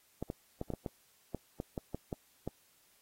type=clicks; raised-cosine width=2 ms; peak=-23 dBFS; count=12; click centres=0.226 / 0.301 / 0.614 / 0.703 / 0.737 / 0.862 / 1.347 / 1.601 / 1.778 / 1.946 / 2.128 / 2.476 s; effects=white hiss -68 dBFS RMS until 3.01 s + AAC 48 kbps